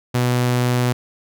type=tone; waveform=sawtooth; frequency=123.47 Hz; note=B2; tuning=in tune; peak=-12 dBFS; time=0.14-0.93 s; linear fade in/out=10 ms; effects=none